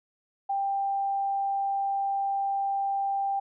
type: tone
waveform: sine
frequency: 790 Hz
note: G5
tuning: 13 cents sharp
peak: -25 dBFS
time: 0.49-3.4 s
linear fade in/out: 10 ms
effects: none